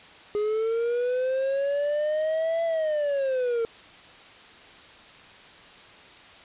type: linear two-way sweep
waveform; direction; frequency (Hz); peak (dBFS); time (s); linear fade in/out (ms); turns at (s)
triangle; up then down; 413.8 to 670 to 452; -21; 0.35-3.65; 0; 2.64
effects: white hiss -48 dBFS RMS until 6.44 s + resampled to 8000 Hz